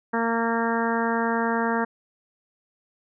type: harmonic tone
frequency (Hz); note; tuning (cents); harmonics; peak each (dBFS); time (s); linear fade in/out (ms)
230; A#3; -23; 1 / 2 / 3 / 4 / 5 / 6 / 7 / 8; -26 / -28 / -31 / -28 / -33 / -33 / -31 / -35; 0.13-1.85; 10
effects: none